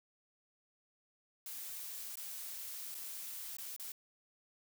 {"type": "noise with dropouts", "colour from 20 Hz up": "blue", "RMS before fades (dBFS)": -45, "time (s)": [1.46, 3.92], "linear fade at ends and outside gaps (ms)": 2, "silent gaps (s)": [[2.156, 2.171], [2.945, 2.949], [3.568, 3.584], [3.764, 3.797]], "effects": []}